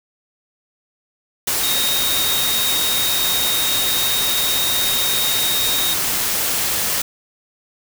sine tone in noise, 3729 Hz, A#7, in tune, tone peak -20 dBFS, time 1.63-5.94 s, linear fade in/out 5 ms, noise white, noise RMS -20 dBFS, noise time 1.47-7.02 s, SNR -3 dB, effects none

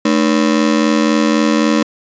35% pulse ring-modulated tone, 261.6 Hz, C4, in tune, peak -6 dBFS, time 0.05-1.83 s, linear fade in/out 5 ms, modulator 41.9 Hz, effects resampled to 16000 Hz

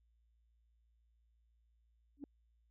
sine tone with exponential growth, 283.7 Hz, C#4, 40 cents sharp, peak -38 dBFS, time 2.17-2.24 s, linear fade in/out 1 ms, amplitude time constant 15 ms, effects tanh soft clip ceiling -35 dBFS + added 57 Hz sine -70 dBFS peak until 2.7 s

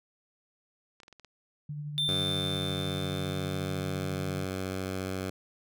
clicks, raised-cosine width 0.2 ms, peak -34 dBFS, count 6, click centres 1.002 / 1.033 / 1.081 / 1.127 / 1.197 / 1.247 s
sine tone with tremolo, 147.9 Hz, D3, 13 cents sharp, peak -33 dBFS, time 1.69-4.45 s, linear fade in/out 5 ms, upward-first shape triangle, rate 12 Hz, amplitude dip 35%
triangle tone with exponential decay, 3568 Hz, A7, 23 cents sharp, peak -24 dBFS, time 1.98-4.93 s, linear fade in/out 0 ms, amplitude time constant 640 ms
10% pulse tone, 94.3 Hz, F#2, 33 cents sharp, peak -24 dBFS, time 2.08-5.3 s, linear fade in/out 5 ms
effects none

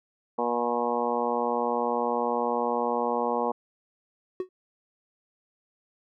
harmonic tone, 120 Hz, B2, 49 cents flat, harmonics 2 / 3 / 4 / 5 / 6 / 7 / 8 / 9, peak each -33 / -37 / -29 / -34 / -33 / -31 / -33 / -34 dBFS, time 0.38-3.52 s, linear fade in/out 10 ms
triangle tone with exponential decay, 370 Hz, F#4, in tune, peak -21 dBFS, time 4.4-4.49 s, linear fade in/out 2 ms, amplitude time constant 19 ms
effects none

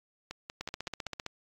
two click trains, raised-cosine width 0.2 ms, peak -19 / -22 dBFS, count 11 / 5, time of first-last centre 0.61-1.264 / 0.31-1.066 s, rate 15.3 / 5.29 Hz, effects AAC 64 kbps

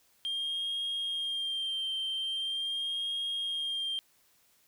sine tone with vibrato, 3194 Hz, G7, 32 cents sharp, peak -29 dBFS, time 0.25-3.99 s, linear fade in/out 0 ms, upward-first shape sine, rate 0.42 Hz, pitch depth 32 cents each way, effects tanh soft clip ceiling -29 dBFS + white hiss -67 dBFS RMS until 4.67 s

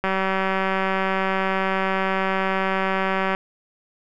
click train, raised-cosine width 0.5 ms, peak -8 dBFS, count 633, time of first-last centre 0.04-3.349 s, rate 191 Hz, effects none

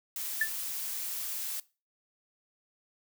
blue noise, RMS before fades -36 dBFS, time 0.16-1.6 s, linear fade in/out 2 ms
sine tone with exponential decay, 1760 Hz, A6, in tune, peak -21 dBFS, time 0.41-0.52 s, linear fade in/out 5 ms, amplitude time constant 22 ms
effects noise-tail reverb RT60 0.3 s tail -20 dB re dry

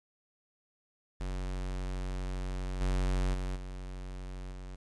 square tone with level steps, 46.25 Hz, F#1, in tune, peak -34 / -28 / -33 / -40 / -42 dBFS, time 1.2-4.76 s, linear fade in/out 10 ms, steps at 2.8 / 3.33 / 3.55 / 4.51 s, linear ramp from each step 20 ms, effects resampled to 22050 Hz + 11-bit

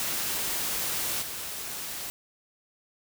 white noise with level steps, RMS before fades -30 / -36 dBFS, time 0-2.1 s, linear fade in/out 0 ms, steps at 1.21 s, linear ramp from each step 20 ms, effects none

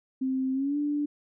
sine tone with pitch glide, 262.3 to 292.7 Hz, C4 to D4, +4 to -6 cents, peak -25 dBFS, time 0.21-1.06 s, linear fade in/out 10 ms, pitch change +190 cents, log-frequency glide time 0.53-0.77 s, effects none

